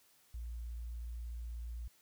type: tone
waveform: sine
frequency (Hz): 58.27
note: A#1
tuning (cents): 0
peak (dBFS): -40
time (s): 0.34-1.88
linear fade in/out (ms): 5
effects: white hiss -68 dBFS RMS until 2.01 s